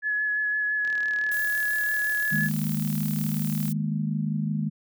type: tone with vibrato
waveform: sine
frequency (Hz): 1700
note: G#6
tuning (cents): +40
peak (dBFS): -23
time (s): 0.02-2.5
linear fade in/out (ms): 50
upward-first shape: sine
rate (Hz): 5.9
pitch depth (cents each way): 14
type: click train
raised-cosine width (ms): 0.2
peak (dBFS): -25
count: 110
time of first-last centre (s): 0.85-3.681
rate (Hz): 38.5
type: noise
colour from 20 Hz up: violet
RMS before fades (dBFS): -36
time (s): 1.31-3.73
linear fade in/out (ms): 10
type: chord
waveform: sine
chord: D# suspended fourth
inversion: none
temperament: equal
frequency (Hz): 155.56 / 207.7 / 233.1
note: D#3 / G#3 / A#3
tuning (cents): 0 / 0 / 0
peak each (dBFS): -27 / -28 / -33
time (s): 2.31-4.7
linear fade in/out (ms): 20
effects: none